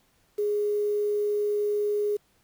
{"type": "tone with quantisation", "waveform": "sine", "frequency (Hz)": 415.3, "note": "G#4", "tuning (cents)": 0, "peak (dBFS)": -23, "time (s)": [0.38, 2.17], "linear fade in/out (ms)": 10, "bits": 8, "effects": ["pink hiss -66 dBFS RMS until 2.43 s"]}